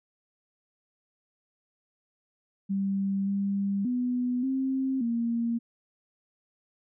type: tone with pitch steps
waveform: sine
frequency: 196 / 198.6 / 247.7 / 265.1 / 233.1 Hz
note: G3 / G3 / B3 / C4 / A#3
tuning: 0 / +23 / +5 / +23 / 0 cents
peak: -25 dBFS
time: 2.69-5.59 s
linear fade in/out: 20 ms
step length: 580 ms
effects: none